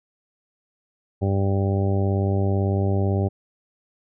harmonic tone, 98 Hz, G2, in tune, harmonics 1 / 2 / 3 / 4 / 5 / 6 / 7 / 8, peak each -20 / -27 / -31 / -28 / -36 / -32 / -39 / -35 dBFS, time 1.21-3.29 s, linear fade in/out 20 ms, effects none

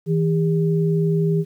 sine tone pair together, 161.75 / 402.9 Hz, E3 / G4, -32 / +48 cents, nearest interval octave + major third, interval 1580 cents, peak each -17 / -22 dBFS, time 0.06-1.45 s, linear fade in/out 50 ms, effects 9-bit

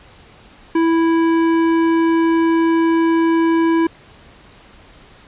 triangle tone with hard clipping, 329.6 Hz, E4, in tune, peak -14 dBFS, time 0.75-3.87 s, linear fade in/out 5 ms, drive 16 dB, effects pink hiss -45 dBFS RMS until 5.27 s + resampled to 8000 Hz

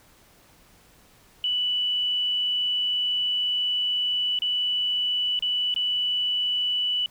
sine tone with dropouts, 2966 Hz, F#7, 4 cents sharp, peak -22 dBFS, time 1.44-7.06 s, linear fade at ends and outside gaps 1 ms, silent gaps 4.389-4.42 / 5.391-5.424 / 5.741-5.762 s, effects pink hiss -56 dBFS RMS until 7.1 s

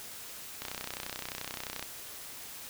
click train, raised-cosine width 0.2 ms, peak -19 dBFS, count 39, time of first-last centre 0.62-1.826 s, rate 31.5 Hz, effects white hiss -45 dBFS RMS until 2.69 s

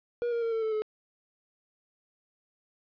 triangle tone with pitch steps, 478.4 / 468.3 / 458.4 / 448.7 / 439.2 / 429.9 Hz, A#4 / A#4 / A#4 / A4 / A4 / A4, +45 / +8 / -29 / +34 / -3 / -40 cents, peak -25 dBFS, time 0.22-0.82 s, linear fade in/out 0 ms, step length 100 ms, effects resampled to 11025 Hz + 11-bit

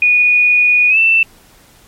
sine tone with pitch glide, 2461 to 2668 Hz, D#7 to E7, -20 to +20 cents, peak -7 dBFS, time 0.02-1.23 s, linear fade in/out 2 ms, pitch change +140 cents, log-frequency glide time 0.89-0.98 s, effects pink hiss -46 dBFS RMS until 1.87 s + MP3 64 kbps

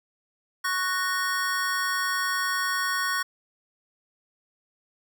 square chord, F# major, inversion second, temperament just, 1110 / 1480 / 1850 Hz, C#6 / F#6 / A#6, +2 / 0 / -14 cents, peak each -30 dBFS, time 0.64-3.23 s, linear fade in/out 10 ms, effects none

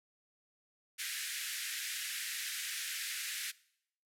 pink band-pass noise, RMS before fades -40 dBFS, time 0.98-3.52 s, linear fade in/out 20 ms, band 1600 to 14000 Hz, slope 48 dB/octave, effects noise-tail reverb RT60 0.7 s tail -21 dB re dry

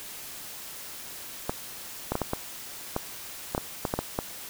clicks, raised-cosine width 1 ms, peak -12 dBFS, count 12, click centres 1.495 / 2.12 / 2.154 / 2.217 / 2.334 / 2.964 / 3.549 / 3.579 / 3.852 / 3.939 / 3.99 / 4.189 s, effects white hiss -41 dBFS RMS until 4.49 s

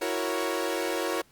sawtooth chord, F# dominant seventh, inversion third, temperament equal, 329.6 / 370 / 466.2 / 554.4 Hz, E4 / F#4 / A#4 / C#5, 0 / 0 / 0 / 0 cents, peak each -29 dBFS, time 0.01-1.22 s, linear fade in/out 10 ms, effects pink hiss -61 dBFS RMS until 1.31 s + Opus 48 kbps

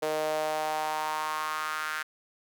sawtooth tone with high-pass filter sweep, 154.7 Hz, D#3, 10 cents flat, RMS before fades -31 dBFS, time 0.02-2.03 s, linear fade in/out 10 ms, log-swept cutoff 520 to 1500 Hz, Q 4, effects none

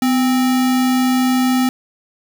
sine tone with sample-and-hold, 253 Hz, B3, 42 cents sharp, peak -12 dBFS, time 0.02-1.69 s, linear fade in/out 2 ms, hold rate 1050 Hz, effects none

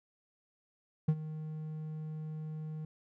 triangle tone with ADSR envelope, 155.56 Hz, D#3, in tune, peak -20 dBFS, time 1.08-2.85 s, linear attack 8 ms, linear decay 57 ms, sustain -16 dB, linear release 3 ms, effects none

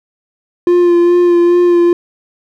triangle tone with vibrato, 349.2 Hz, F4, in tune, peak -4 dBFS, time 0.67-1.93 s, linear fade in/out 2 ms, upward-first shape sine, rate 2.4 Hz, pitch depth 20 cents each way, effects none

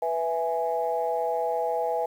sine chord, E major, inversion second, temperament equal, 493.9 / 659.3 / 830.6 Hz, B4 / E5 / G#5, 0 / 0 / 0 cents, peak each -28 dBFS, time 0.02-2.06 s, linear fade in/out 5 ms, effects tanh soft clip ceiling -15 dBFS + 9-bit

